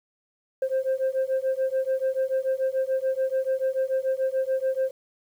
sine beating tone pair, 523.3 / 530.2 Hz, C5 / C5, 0 / +23 cents, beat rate 6.9 Hz, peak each -24 dBFS, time 0.62-4.91 s, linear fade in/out 5 ms, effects tanh soft clip ceiling -19 dBFS + 9-bit

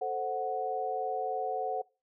sine chord, F# diminished, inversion first, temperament equal, 440 / 523.3 / 740 Hz, A4 / C5 / F#5, 0 / 0 / 0 cents, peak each -36 / -37 / -32 dBFS, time 0.01-1.82 s, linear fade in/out 10 ms, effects noise-tail reverb RT60 0.3 s tail -23 dB re dry

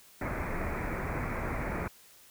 pink low-pass noise, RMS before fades -34 dBFS, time 0.21-1.88 s, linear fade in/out 5 ms, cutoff 2400 Hz, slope 96 dB/octave, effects white hiss -57 dBFS RMS until 2.3 s

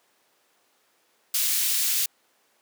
white high-pass noise, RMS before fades -24 dBFS, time 1.34-2.06 s, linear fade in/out 5 ms, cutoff 2700 Hz, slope 12 dB/octave, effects pink hiss -65 dBFS RMS until 2.61 s + high-pass 400 Hz 12 dB/octave

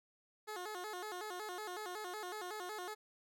15% pulse tone with vibrato, 392 Hz, G4, in tune, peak -36 dBFS, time 0.47-2.95 s, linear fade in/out 20 ms, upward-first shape square, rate 5.4 Hz, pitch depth 150 cents each way, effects none

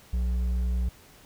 triangle tone with hard clipping, 61.1 Hz, B1, 18 cents flat, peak -25 dBFS, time 0.13-0.89 s, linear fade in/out 5 ms, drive 8 dB, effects pink hiss -54 dBFS RMS until 1.25 s

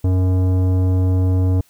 sine tone with tanh clipping, 92.5 Hz, F#2, in tune, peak -15 dBFS, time 0.04-1.61 s, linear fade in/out 5 ms, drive 14 dB, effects white hiss -56 dBFS RMS until 1.69 s

